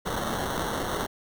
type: noise with sample-and-hold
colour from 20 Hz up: white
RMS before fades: -30 dBFS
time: 0.05-1.07 s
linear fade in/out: 20 ms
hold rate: 2450 Hz
effects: none